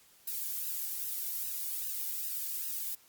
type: noise with flanger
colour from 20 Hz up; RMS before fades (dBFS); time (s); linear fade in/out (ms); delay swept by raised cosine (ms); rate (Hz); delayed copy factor
violet; -36; 0.27-2.95; 5; 0.88 to 1.58; 2.5; -0.55
effects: white hiss -62 dBFS RMS until 3.08 s + Opus 48 kbps